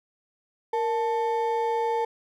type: ring-modulated tone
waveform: triangle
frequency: 671 Hz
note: E5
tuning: 31 cents sharp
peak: -18 dBFS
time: 0.73-2.05 s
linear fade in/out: 5 ms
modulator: 206 Hz
effects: none